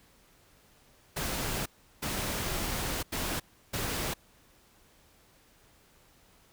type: noise bursts at uneven times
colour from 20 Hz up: pink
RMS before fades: -33 dBFS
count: 4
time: 1.16-1.66 / 2.02-3.03 / 3.12-3.4 / 3.73-4.14 s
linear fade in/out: 10 ms
effects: pink hiss -62 dBFS RMS until 6.52 s